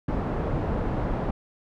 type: low-pass noise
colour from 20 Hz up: pink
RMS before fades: -27 dBFS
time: 0.08-1.31 s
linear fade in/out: 5 ms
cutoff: 830 Hz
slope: 12 dB/octave
effects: none